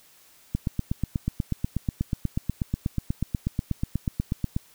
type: click train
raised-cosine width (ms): 5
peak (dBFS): -12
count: 34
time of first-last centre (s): 0.55-4.565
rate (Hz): 8.22
effects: white hiss -56 dBFS RMS until 4.74 s